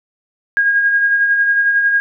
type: tone with tremolo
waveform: sine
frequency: 1631 Hz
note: G#6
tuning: 32 cents flat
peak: -9 dBFS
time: 0.57-2 s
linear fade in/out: 0 ms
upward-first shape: sine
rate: 11 Hz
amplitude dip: 40%
effects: none